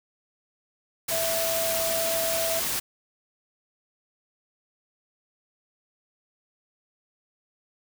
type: tone in noise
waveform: sine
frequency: 659.3 Hz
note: E5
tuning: in tune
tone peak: -27 dBFS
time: 1.11-2.6 s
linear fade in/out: 10 ms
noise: white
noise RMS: -28 dBFS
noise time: 1.08-2.8 s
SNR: -2 dB
effects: none